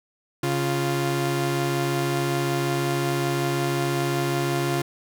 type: tone pair together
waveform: sawtooth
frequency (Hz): 138.59 / 349.2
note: C#3 / F4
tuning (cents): 0 / 0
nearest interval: octave + major third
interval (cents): 1600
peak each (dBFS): -21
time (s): 0.43-4.82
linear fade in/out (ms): 5
effects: none